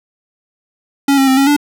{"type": "tone with pitch steps", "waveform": "square", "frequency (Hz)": [278.4, 269.7, 263.3, 274.7, 291], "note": ["C#4", "C#4", "C4", "C#4", "D4"], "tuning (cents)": [8, -47, 11, -16, -16], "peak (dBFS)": -9, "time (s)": [1.08, 1.565], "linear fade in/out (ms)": 5, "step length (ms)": 97, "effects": []}